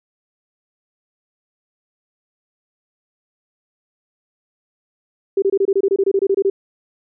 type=tone bursts; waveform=sine; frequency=392 Hz; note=G4; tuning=in tune; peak=-12 dBFS; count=15; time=5.37-6.5 s; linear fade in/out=5 ms; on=52 ms; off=25 ms; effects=none